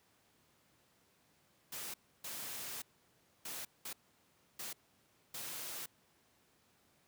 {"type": "noise bursts at uneven times", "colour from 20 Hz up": "white", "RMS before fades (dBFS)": -44, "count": 6, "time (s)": [[1.72, 1.94], [2.24, 2.82], [3.45, 3.65], [3.85, 3.93], [4.59, 4.73], [5.34, 5.86]], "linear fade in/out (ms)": 5, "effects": ["pink hiss -71 dBFS RMS until 7.07 s", "high-pass 100 Hz 12 dB/octave"]}